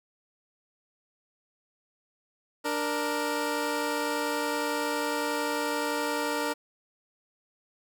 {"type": "tone pair together", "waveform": "15% pulse", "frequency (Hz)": [294.9, 468.1], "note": ["D4", "A#4"], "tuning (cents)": [7, 7], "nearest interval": "minor sixth", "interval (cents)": 800, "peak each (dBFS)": -24, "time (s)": [2.64, 6.54], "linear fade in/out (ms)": 20, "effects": []}